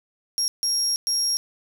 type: tone bursts at uneven times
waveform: 35% pulse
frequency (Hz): 5588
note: F8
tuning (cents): 0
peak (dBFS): -18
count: 3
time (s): 0.38-0.48 / 0.63-0.96 / 1.07-1.37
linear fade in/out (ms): 0
effects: none